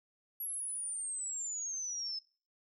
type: exponential sweep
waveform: sine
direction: down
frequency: 11520 to 5180 Hz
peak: -36 dBFS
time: 0.4-2.19 s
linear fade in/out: 5 ms
effects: noise-tail reverb RT60 0.4 s tail -22 dB re dry